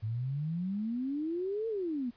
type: exponential two-way sweep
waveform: sine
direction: up then down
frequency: 105 to 460.5 to 230.4 Hz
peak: -31 dBFS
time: 0.02-2.11 s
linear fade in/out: 20 ms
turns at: 1.68 s
effects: pink hiss -65 dBFS RMS until 2.16 s + resampled to 11025 Hz